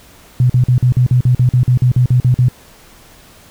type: tone bursts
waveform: sine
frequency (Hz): 125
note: B2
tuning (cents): +21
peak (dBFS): -7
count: 15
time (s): 0.4-2.485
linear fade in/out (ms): 2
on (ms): 97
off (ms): 45
effects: pink hiss -43 dBFS RMS until 3.5 s